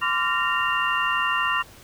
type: tone cluster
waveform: sine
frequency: 1025 / 1157 / 1386 / 1838 / 2782 Hz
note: C6 / D6 / F6 / A#6 / F7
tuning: -36 / -26 / -14 / -25 / -7 cents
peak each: -27 dBFS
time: 0.01-1.63 s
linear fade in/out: 20 ms
effects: pink hiss -48 dBFS RMS until 1.83 s